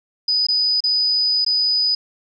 sine tone with dropouts, 4978 Hz, D#8, in tune, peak -15 dBFS, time 0.28-1.95 s, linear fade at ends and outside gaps 5 ms, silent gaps 0.468-0.485 / 0.805-0.838 / 1.448-1.463 s, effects none

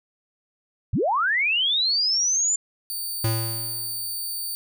sine linear sweep, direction up, 62.2 to 7200 Hz, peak -19 dBFS, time 0.93-2.56 s, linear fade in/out 5 ms
5% pulse tone, 4585 Hz, D8, 42 cents flat, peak -21 dBFS, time 2.9-4.55 s, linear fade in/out 0 ms
square tone with exponential decay, 112.5 Hz, A2, 39 cents sharp, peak -20 dBFS, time 3.24-4.16 s, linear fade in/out 5 ms, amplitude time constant 200 ms
effects none

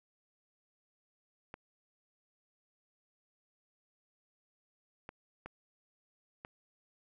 clicks, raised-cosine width 0.5 ms, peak -29 dBFS, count 4, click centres 1.541 / 5.091 / 5.46 / 6.449 s, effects none

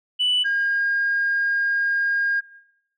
sine tone pair in turn, 2974 / 1619.7 Hz, F#7 / G#6, +8 / -44 cents, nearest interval major seventh, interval 1052 cents, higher first, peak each -17 / -18 dBFS, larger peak first, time 0.19-0.44 / 0.44-2.41 s, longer second, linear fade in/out 20 ms, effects noise-tail reverb RT60 0.8 s tail -18 dB re dry + tanh soft clip ceiling -14 dBFS

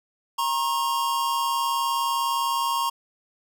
square tone pair together, 940 / 1079.7 Hz, A#5 / C#6, +14 / -46 cents, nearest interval major second, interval 240 cents, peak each -26 dBFS, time 0.38-2.9 s, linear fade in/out 10 ms, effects none

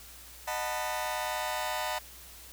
sawtooth chord, B dominant seventh, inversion first, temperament just, 617.4 / 740.8 / 889 / 987.8 Hz, D#5 / F#5 / A5 / B5, -14 / +2 / +18 / 0 cents, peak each -33 dBFS, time 0.47-1.99 s, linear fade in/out 10 ms, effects added 60 Hz sine -54 dBFS peak until 2.52 s + white hiss -50 dBFS RMS until 2.52 s

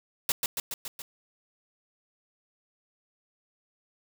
white noise with echo, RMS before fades -25 dBFS, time 0.29-0.32 s, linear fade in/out 2 ms, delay 140 ms, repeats 5, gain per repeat -3 dB, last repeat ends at 1.02 s, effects none

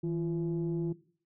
sine tone pair together, 161.83 / 342.9 Hz, E3 / F4, -32 / -32 cents, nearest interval octave + minor second, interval 1300 cents, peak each -31 / -32 dBFS, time 0.03-0.93 s, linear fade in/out 10 ms, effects noise-tail reverb RT60 0.5 s tail -17 dB re dry + tanh soft clip ceiling -25 dBFS

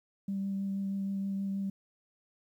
sine tone with vibrato, 196 Hz, G3, in tune, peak -30 dBFS, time 0.28-1.7 s, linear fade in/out 5 ms, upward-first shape triangle, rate 6.3 Hz, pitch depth 13 cents each way, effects tanh soft clip ceiling -26 dBFS + 11-bit

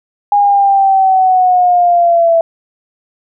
sine linear sweep, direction down, 820 to 661 Hz, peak -6 dBFS, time 0.32-2.41 s, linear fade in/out 2 ms, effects none

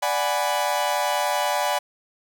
40% pulse chord, G# half-diminished seventh, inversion second, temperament equal, 587.3 / 740 / 830.6 / 987.8 Hz, D5 / F#5 / G#5 / B5, 0 / 0 / 0 / 0 cents, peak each -26 dBFS, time 0.02-1.79 s, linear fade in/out 10 ms, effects none

